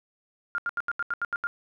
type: tone bursts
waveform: sine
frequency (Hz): 1406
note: F6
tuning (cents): +11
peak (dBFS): -25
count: 9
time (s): 0.55-1.47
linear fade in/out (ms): 0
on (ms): 32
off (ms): 79
effects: none